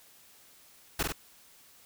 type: noise with echo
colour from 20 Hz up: pink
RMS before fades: -29 dBFS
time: 0.99-1.03 s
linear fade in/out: 5 ms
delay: 47 ms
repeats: 2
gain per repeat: -3 dB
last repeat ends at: 1.124 s
effects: white hiss -58 dBFS RMS until 1.85 s